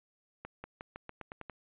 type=accelerating click train; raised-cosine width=0.5 ms; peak=-27 dBFS; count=9; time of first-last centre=0.45-1.497 s; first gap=190 ms; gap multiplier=0.89; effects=resampled to 8000 Hz